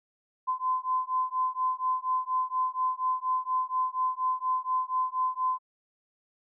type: beating tone pair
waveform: sine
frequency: 1023 / 1027.2 Hz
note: C6 / C6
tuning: -39 / -32 cents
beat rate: 4.2 Hz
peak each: -29 dBFS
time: 0.47-5.59 s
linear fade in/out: 20 ms
effects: none